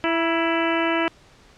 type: harmonic tone with a mistuned harmonic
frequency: 331.6 Hz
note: E4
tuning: 10 cents sharp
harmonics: 1 / 2 / 3 / 4 / 5 / 6 / 7 / 8 / 9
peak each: -23 / -26 / -28 / -29 / -30 / -31 / -31 / -32 / -33 dBFS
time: 0.04-1.08 s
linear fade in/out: 0 ms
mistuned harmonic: 3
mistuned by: -37 cents
effects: pink hiss -52 dBFS RMS until 1.57 s + low-pass 6000 Hz 12 dB/octave